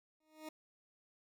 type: tone with exponential growth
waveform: 20% pulse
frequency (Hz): 311.1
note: D#4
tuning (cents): 0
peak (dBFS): -38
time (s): 0.2-0.49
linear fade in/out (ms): 5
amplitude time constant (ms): 61
effects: none